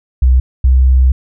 sine tone pair in turn, 63.5 / 64.5 Hz, B1 / C2, +49 / -24 cents, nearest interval unison, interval 27 cents, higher second, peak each -5 dBFS, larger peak neither, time 0.22-0.4 / 0.64-1.12 s, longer second, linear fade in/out 5 ms, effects none

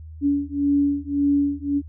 sine beating tone pair, 283.6 / 285.4 Hz, C#4 / D4, +40 / -49 cents, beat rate 1.8 Hz, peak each -21 dBFS, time 0.21-1.82 s, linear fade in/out 50 ms, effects added 79 Hz sine -36 dBFS peak until 1.88 s

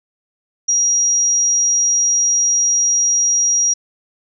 sine tone, 5720 Hz, F8, 41 cents sharp, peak -12 dBFS, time 0.68-3.74 s, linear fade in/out 10 ms, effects none

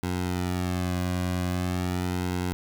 sawtooth tone with flanger, 90.2 Hz, F#2, 44 cents flat, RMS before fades -28 dBFS, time 0.03-2.53 s, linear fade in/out 0 ms, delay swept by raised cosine 1.7 to 2.27 ms, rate 0.42 Hz, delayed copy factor -0.95, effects none

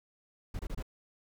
brown noise bursts, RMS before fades -36 dBFS, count 4, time 0.54-0.826 s, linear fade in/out 5 ms, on 52 ms, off 26 ms, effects none

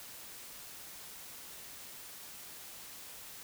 silence, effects white hiss -49 dBFS RMS until 3.43 s

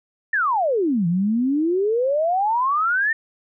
sine exponential two-way sweep, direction down then up, 1841 to 164.81 to 1841 Hz, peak -17 dBFS, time 0.33-3.13 s, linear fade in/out 5 ms, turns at 1.07 s, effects none

